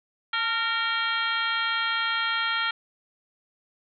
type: harmonic tone with a mistuned harmonic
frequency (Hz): 460.8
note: A#4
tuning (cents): -20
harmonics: 2 / 3 / 4 / 5 / 6 / 7 / 8 / 9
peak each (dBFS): -36 / -27 / -31 / -33 / -39 / -30 / -42 / -38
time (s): 0.33-2.71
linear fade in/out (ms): 5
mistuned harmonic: 2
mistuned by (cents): -61
effects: none